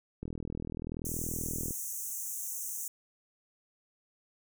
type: click train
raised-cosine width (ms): 3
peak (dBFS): -25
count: 61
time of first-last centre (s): 0.23-1.708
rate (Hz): 40.6
type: high-pass noise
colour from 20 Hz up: pink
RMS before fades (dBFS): -38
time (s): 1.05-2.88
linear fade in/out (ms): 2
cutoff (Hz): 6000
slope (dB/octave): 96
effects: none